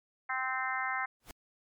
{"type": "harmonic tone", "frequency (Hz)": 260, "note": "C4", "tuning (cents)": -11, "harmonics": [3, 4, 5, 6, 7, 8], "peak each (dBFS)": [-38, -38, -38, -38, -38, -38], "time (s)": [0.29, 1.06], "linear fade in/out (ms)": 10}
{"type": "noise with exponential growth", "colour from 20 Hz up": "pink", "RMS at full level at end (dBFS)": -43, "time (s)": [1.2, 1.31], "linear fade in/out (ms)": 1, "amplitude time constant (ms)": 23}
{"effects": ["MP3 96 kbps"]}